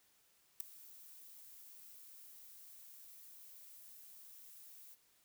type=noise with ADSR envelope; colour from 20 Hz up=violet; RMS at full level=-35 dBFS; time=0.6-4.96 s; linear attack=3 ms; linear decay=7 ms; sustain=-22 dB; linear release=29 ms; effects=white hiss -72 dBFS RMS until 5.24 s